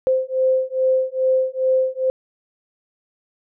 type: beating tone pair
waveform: sine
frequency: 519 / 521.4 Hz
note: C5 / C5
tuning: -14 / -6 cents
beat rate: 2.4 Hz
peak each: -19 dBFS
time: 0.07-2.1 s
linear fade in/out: 0 ms
effects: none